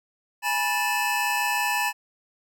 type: tone cluster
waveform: square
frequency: 828 / 973 / 1757 / 2610 Hz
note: G#5 / B5 / A6 / E7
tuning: -5 / -26 / -3 / -18 cents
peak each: -29 dBFS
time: 0.42-1.93 s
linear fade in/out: 50 ms
effects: none